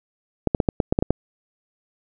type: clicks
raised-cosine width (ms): 2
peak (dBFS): -4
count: 9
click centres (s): 0.473 / 0.548 / 0.602 / 0.688 / 0.802 / 0.925 / 0.989 / 1.025 / 1.106
effects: none